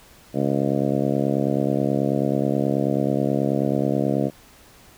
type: harmonic tone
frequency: 69.3 Hz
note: C#2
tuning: in tune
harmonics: 2 / 3 / 4 / 5 / 6 / 7 / 8 / 9 / 10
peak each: -26 / -25 / -25 / -28 / -32 / -29 / -30 / -29 / -35 dBFS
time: 0.33-4.31 s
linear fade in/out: 50 ms
effects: pink hiss -50 dBFS RMS until 4.97 s